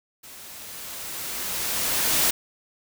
white noise with level ramp, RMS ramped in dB -44 to -20 dBFS, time 0.23-2.31 s, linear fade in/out 10 ms, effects none

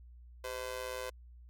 sawtooth tone with amplitude modulation, 510 Hz, C5, 44 cents flat, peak -30 dBFS, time 0.44-1.1 s, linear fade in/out 5 ms, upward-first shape sine, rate 117 Hz, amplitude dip 90%, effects added 60 Hz sine -51 dBFS peak until 1.49 s + MP3 96 kbps

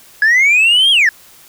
sine linear two-way sweep, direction up then down, 1664 to 3300 to 1664 Hz, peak -5 dBFS, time 0.22-1.09 s, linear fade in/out 2 ms, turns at 0.91 s, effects tanh soft clip ceiling -6 dBFS + white hiss -43 dBFS RMS until 1.48 s

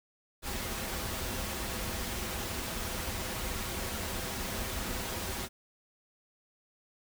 pink noise with comb filter, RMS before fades -36 dBFS, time 0.42-5.49 s, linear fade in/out 50 ms, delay 6.8 ms, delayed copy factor -0.5, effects none

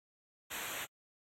pink noise with comb filter, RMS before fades -42 dBFS, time 0.5-0.86 s, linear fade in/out 20 ms, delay 0.2 ms, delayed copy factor -0.95, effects AAC 48 kbps

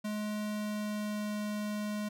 square tone with pitch glide, 210.9 to 209.6 Hz, G#3 to G#3, +27 to +16 cents, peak -34 dBFS, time 0.04-2.09 s, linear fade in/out 10 ms, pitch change -11 cents, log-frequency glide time 0.28-1.37 s, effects none

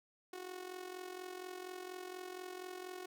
sawtooth tone with amplitude modulation, 366.5 Hz, F#4, 16 cents flat, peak -38 dBFS, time 0.33-3.06 s, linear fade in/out 5 ms, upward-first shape sine, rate 44.2 Hz, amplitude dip 70%, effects none

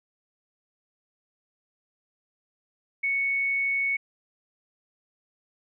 sine tone, 2217 Hz, C#7, in tune, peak -23 dBFS, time 3.03-3.97 s, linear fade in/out 10 ms, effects none

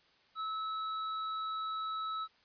sine tone with tanh clipping, 1300 Hz, E6, 24 cents flat, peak -37 dBFS, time 0.35-2.28 s, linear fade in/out 50 ms, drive 14 dB, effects white hiss -67 dBFS RMS until 2.44 s + resampled to 11025 Hz

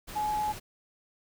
sine tone in noise, 846 Hz, G#5, 32 cents sharp, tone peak -27 dBFS, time 0.15-0.53 s, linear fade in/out 20 ms, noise pink, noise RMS -42 dBFS, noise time 0.07-0.6 s, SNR +12 dB, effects none

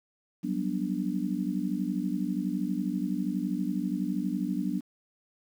sine chord, G major seventh, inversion third, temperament just, 183.75 / 196 / 245 / 294 Hz, F#3 / G3 / B3 / D4, -12 / 0 / -14 / +2 cents, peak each -33 dBFS, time 0.43-4.81 s, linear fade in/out 20 ms, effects 9-bit

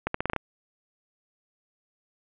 accelerating click train, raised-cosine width 0.5 ms, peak -11 dBFS, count 7, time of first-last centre 0.07-0.363 s, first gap 74 ms, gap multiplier 0.83, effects resampled to 8000 Hz + 8-bit

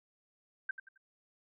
sine tone with echo, 1562 Hz, G6, 7 cents flat, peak -31 dBFS, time 0.69-0.71 s, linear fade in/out 5 ms, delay 89 ms, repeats 3, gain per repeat -10 dB, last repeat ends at 0.977 s, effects none

